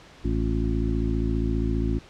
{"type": "harmonic tone with a mistuned harmonic", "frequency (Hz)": 55, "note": "A1", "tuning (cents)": 0, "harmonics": [1, 2, 3, 4, 5, 6], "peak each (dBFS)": [-25, -29, -34, -31, -30, -32], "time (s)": [0.24, 1.99], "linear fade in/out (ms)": 10, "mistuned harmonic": 6, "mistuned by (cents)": 100, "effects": ["pink hiss -49 dBFS RMS until 2.09 s", "low-pass 5000 Hz 12 dB/octave"]}